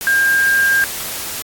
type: tone in noise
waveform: sine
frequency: 1604 Hz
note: G6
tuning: 39 cents sharp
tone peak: -11 dBFS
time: 0.07-0.84 s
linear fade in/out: 0 ms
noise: white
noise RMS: -25 dBFS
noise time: 0.01-1.42 s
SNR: +11 dB
effects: AAC 64 kbps